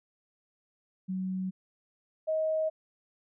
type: tone pair in turn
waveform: sine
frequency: 187.2 / 630.8 Hz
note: F#3 / D#5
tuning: +20 / +24 cents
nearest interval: octave + major sixth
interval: 2104 cents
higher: second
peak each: -30 / -26 dBFS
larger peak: second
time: 1.08-1.51 / 2.27-2.7 s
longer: neither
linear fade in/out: 20 ms
effects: none